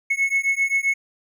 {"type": "beating tone pair", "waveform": "triangle", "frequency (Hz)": [2190, 2197.6], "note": ["C#7", "C#7"], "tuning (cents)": [-22, -16], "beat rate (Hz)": 7.6, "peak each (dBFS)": -20, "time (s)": [0.1, 0.94], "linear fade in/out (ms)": 10, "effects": []}